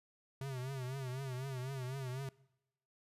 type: tone with vibrato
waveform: square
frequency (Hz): 131.2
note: C3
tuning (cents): +5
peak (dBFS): -40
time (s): 0.41-2.29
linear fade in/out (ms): 2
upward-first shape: triangle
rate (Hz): 4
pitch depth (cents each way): 110
effects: noise-tail reverb RT60 0.9 s tail -22 dB re dry + resampled to 32000 Hz